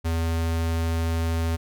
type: tone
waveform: square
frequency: 82.41 Hz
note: E2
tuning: in tune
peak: -23 dBFS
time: 0.04-1.57 s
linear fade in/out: 20 ms
effects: none